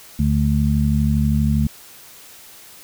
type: harmonic tone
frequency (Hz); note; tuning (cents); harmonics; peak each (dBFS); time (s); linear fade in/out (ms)
72.5; D2; -22; 1 / 2 / 3; -19 / -19 / -19; 0.19-1.67; 5
effects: white hiss -43 dBFS RMS until 2.83 s